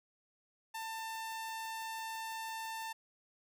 sawtooth tone, 894 Hz, A5, 27 cents sharp, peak -36 dBFS, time 0.74-2.93 s, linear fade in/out 10 ms, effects none

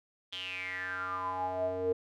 square tone with band-pass filter sweep, 92.5 Hz, F#2, in tune, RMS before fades -35 dBFS, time 0.32-1.93 s, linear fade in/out 10 ms, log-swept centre 3300 to 450 Hz, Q 9.8, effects none

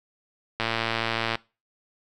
click train, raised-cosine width 0.3 ms, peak -9 dBFS, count 87, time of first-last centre 0.6-1.354 s, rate 114 Hz, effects noise-tail reverb RT60 0.3 s tail -22 dB re dry

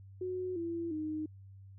sine tone with pitch steps, 367.2 / 336.7 / 308.8 Hz, F#4 / E4 / D#4, -13 / +37 / -13 cents, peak -34 dBFS, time 0.21-1.26 s, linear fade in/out 5 ms, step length 350 ms, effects added 97 Hz sine -50 dBFS peak until 1.78 s

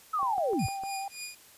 sine linear sweep, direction down, 1318.5 to 67.8 Hz, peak -26 dBFS, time 0.13-0.67 s, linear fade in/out 10 ms
sine tone with vibrato, 784 Hz, G5, in tune, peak -33 dBFS, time 0.19-1.08 s, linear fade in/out 2 ms, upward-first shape triangle, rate 6 Hz, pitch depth 25 cents each way
click train, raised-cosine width 1 ms, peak -30 dBFS, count 5, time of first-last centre 0.23-0.836 s, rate 6.6 Hz
15% pulse tone with tremolo, 2446 Hz, D#7, 30 cents flat, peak -29 dBFS, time 0.59-1.35 s, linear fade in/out 2 ms, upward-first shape triangle, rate 3.5 Hz, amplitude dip 100%
effects white hiss -55 dBFS RMS until 1.57 s + resampled to 32000 Hz

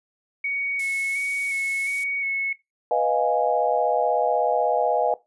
sine tone with vibrato, 2217 Hz, C#7, in tune, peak -23 dBFS, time 0.44-2.53 s, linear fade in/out 5 ms, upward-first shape square, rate 1.4 Hz, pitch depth 17 cents each way
violet noise, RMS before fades -33 dBFS, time 0.79-2.04 s, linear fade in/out 5 ms
sine chord, F half-diminished seventh, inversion second, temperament equal, 493.9 / 622.3 / 698.5 / 830.6 Hz, Cb5 / Eb5 / F5 / Ab5, 0 / 0 / 0 / 0 cents, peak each -24 dBFS, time 2.91-5.14 s, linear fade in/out 2 ms
effects noise-tail reverb RT60 0.2 s tail -18 dB re dry + resampled to 24000 Hz

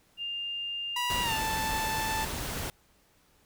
sine tone, 2804 Hz, F7, 6 cents sharp, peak -32 dBFS, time 0.17-1.4 s, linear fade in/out 50 ms
sawtooth tone with pitch glide, 977 to 880.5 Hz, B5 to A5, -19 to +1 cents, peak -26 dBFS, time 0.96-2.25 s, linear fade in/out 5 ms, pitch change -180 cents, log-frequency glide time 1.22-1.33 s
pink noise, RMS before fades -35 dBFS, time 1.1-2.7 s, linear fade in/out 0 ms
effects pink hiss -65 dBFS RMS until 3.45 s

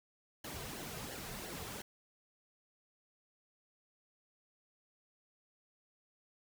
pink noise with flanger, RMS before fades -45 dBFS, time 0.44-1.82 s, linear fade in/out 5 ms, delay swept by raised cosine 0.8 to 3.6 ms, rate 2.9 Hz, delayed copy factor -0.7, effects none

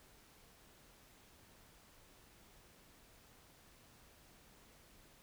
silence, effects pink hiss -64 dBFS RMS until 5.22 s

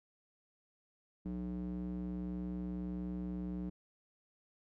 square tone with band-pass filter, 60.8 Hz, B1, 26 cents flat, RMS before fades -40 dBFS, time 1.25-3.7 s, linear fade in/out 10 ms, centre 230 Hz, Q 5.1, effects none

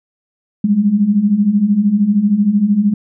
sine beating tone pair, 196 / 209 Hz, G3 / G#3, 0 / +11 cents, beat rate 13 Hz, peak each -16 / -11 dBFS, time 0.64-2.94 s, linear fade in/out 5 ms, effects none

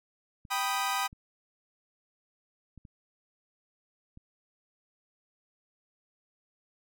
clicks, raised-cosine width 5 ms, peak -37 dBFS, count 5, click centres 0.452 / 1.129 / 2.777 / 2.852 / 4.174 s
sawtooth chord, G augmented, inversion none, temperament equal, 784 / 987.8 / 1244.5 Hz, G5 / B5 / D#6, 0 / 0 / 0 cents, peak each -29 dBFS, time 0.5-1.08 s, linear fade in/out 20 ms
effects none

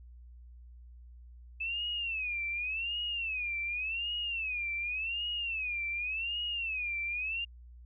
sine tone with vibrato, 2600 Hz, E7, 24 cents flat, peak -32 dBFS, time 1.6-7.45 s, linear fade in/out 10 ms, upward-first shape sine, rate 0.88 Hz, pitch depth 180 cents each way, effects added 60 Hz sine -49 dBFS peak until 7.85 s

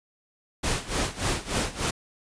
pink noise with tremolo, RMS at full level -25 dBFS, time 0.63-1.91 s, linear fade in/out 10 ms, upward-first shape sine, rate 3.4 Hz, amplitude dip 85%, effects resampled to 22050 Hz

